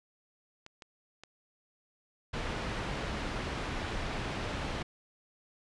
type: clicks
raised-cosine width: 0.2 ms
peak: -30 dBFS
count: 5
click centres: 0.664 / 0.822 / 1.236 / 2.62 / 3.209 s
type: low-pass noise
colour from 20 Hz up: pink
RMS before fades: -36 dBFS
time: 2.33-4.83 s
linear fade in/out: 10 ms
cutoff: 3400 Hz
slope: 12 dB/octave
effects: resampled to 24000 Hz